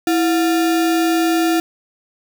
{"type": "tone with sample-and-hold", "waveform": "sine", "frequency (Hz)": 329.6, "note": "E4", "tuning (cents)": 0, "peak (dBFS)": -13, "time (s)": [0.07, 1.6], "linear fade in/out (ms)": 2, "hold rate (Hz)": 1050, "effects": []}